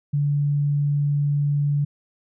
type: tone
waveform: sine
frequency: 144.5 Hz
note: D3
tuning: 28 cents flat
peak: -18 dBFS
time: 0.13-1.85 s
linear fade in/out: 10 ms
effects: none